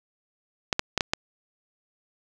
clicks, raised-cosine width 0.2 ms, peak -5 dBFS, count 5, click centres 0.728 / 0.794 / 0.977 / 1.008 / 1.135 s, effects none

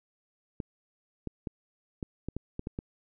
clicks, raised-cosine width 3 ms, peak -21 dBFS, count 9, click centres 0.602 / 1.273 / 1.472 / 2.028 / 2.286 / 2.366 / 2.594 / 2.671 / 2.789 s, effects none

